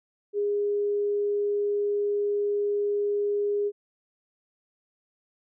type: tone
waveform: sine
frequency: 410 Hz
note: G#4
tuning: 22 cents flat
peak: -23 dBFS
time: 0.33-3.72 s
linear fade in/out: 50 ms
effects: none